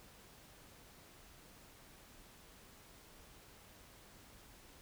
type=silence; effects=pink hiss -60 dBFS RMS until 4.81 s